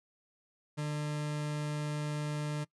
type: tone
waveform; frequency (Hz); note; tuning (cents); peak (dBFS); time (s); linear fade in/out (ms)
40% pulse; 149.3; D3; +29; -32; 0.77-2.65; 20
effects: noise-tail reverb RT60 0.1 s tail -22 dB re dry + resampled to 24000 Hz